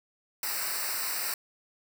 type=noise with comb filter; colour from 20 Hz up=white; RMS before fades=-32 dBFS; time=0.43-1.34 s; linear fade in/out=2 ms; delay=0.3 ms; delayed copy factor=-1; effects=none